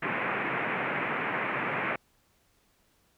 white band-pass noise, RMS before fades -31 dBFS, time 0.02-1.96 s, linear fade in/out 5 ms, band 120 to 2400 Hz, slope 48 dB/octave, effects pink hiss -68 dBFS RMS until 3.17 s

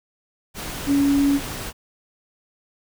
sine tone in noise, 281.2 Hz, C#4, 25 cents sharp, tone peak -15 dBFS, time 0.86-1.4 s, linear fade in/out 50 ms, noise pink, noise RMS -31 dBFS, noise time 0.54-1.73 s, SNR +13 dB, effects none

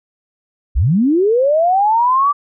sine linear sweep, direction up, 43.95 to 1174.7 Hz, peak -10 dBFS, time 0.75-2.33 s, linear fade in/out 20 ms, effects none

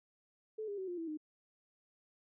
sine tone with pitch steps, 434.5 / 405.4 / 378.3 / 352.9 / 329.3 / 307.2 Hz, A4 / G#4 / F#4 / F4 / E4 / D#4, -22 / -42 / +38 / +18 / -2 / -22 cents, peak -38 dBFS, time 0.58-1.174 s, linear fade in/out 10 ms, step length 99 ms, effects none

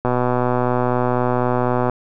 click train, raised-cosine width 1 ms, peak -5 dBFS, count 230, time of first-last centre 0.05-1.897 s, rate 124 Hz, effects none

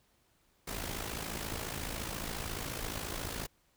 pink noise with amplitude modulation, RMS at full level -36 dBFS, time 0.67-3.47 s, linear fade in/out 10 ms, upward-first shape sine, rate 54.3 Hz, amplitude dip 65%, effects pink hiss -71 dBFS RMS until 3.76 s

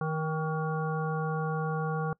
harmonic tone with a mistuned harmonic, 157.2 Hz, D#3, 18 cents sharp, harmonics 1 / 3 / 5 / 7 / 9, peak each -30 / -35 / -37 / -38 / -40 dBFS, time 0.01-2.13 s, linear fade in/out 2 ms, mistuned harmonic 7, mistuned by +41 cents, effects noise-tail reverb RT60 0.1 s tail -24 dB re dry

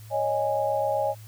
sine chord, C# suspended second, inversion none, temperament equal with one note detuned, 554.4 / 622.3 / 825.8 Hz, C#5 / D#5 / G#5, 0 / 0 / -10 cents, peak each -27 dBFS, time 0.1-1.15 s, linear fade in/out 50 ms, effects added 108 Hz sine -42 dBFS peak until 1.27 s + white hiss -53 dBFS RMS until 1.27 s

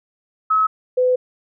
sine tone pair in turn, 1286 / 504.2 Hz, E6 / B4, -43 / +36 cents, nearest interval octave + major third, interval 1621 cents, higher first, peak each -13 dBFS, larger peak neither, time 0.5-0.67 / 0.97-1.16 s, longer second, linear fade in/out 10 ms, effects none

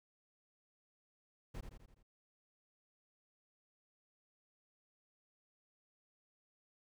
brown noise with echo, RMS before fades -44 dBFS, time 1.54-1.61 s, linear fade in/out 10 ms, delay 84 ms, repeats 5, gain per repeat -5 dB, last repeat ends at 2.03 s, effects none

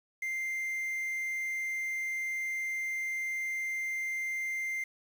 triangle tone with quantisation, 2093 Hz, C7, in tune, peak -30 dBFS, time 0.22-4.84 s, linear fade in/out 5 ms, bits 9, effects none

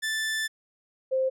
sawtooth / sine tone pair in turn, 1760 / 524.3 Hz, A6 / C5, 0 / +3 cents, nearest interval octave + major sixth, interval 2097 cents, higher first, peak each -23 / -22 dBFS, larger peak second, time 0.02-0.48 / 1.11-1.3 s, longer first, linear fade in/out 20 ms, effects low-pass 12000 Hz 12 dB/octave

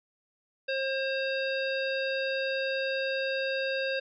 harmonic tone with a mistuned harmonic, 535 Hz, C5, 38 cents sharp, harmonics 1 / 3 / 5 / 7 / 9, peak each -30 / -34 / -36 / -40 / -42 dBFS, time 0.68-4 s, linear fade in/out 10 ms, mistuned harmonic 9, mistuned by -18 cents, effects none

